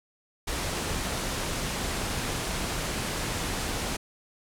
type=low-pass noise; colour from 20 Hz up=pink; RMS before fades=-31 dBFS; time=0.47-3.97 s; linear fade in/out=10 ms; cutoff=11000 Hz; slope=24 dB/octave; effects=none